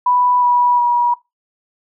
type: tone with pitch steps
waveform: sine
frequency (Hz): 987.8 / 975.3 / 963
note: B5 / B5 / B5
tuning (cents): 0 / -22 / -44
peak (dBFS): -11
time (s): 0.06-1.14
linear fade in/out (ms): 5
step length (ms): 360
effects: noise-tail reverb RT60 0.2 s tail -20 dB re dry